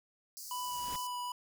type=high-pass noise; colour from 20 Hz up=pink; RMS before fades=-46 dBFS; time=0.37-1.07 s; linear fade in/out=0 ms; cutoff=4500 Hz; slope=96 dB/octave
type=noise with exponential growth; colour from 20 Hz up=pink; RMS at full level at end=-43 dBFS; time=0.45-0.96 s; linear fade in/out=2 ms; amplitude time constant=110 ms
type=tone with vibrato; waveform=square; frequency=987.8 Hz; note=B5; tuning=in tune; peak=-37 dBFS; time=0.51-1.32 s; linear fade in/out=2 ms; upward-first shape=sine; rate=2.5 Hz; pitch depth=11 cents each way
effects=none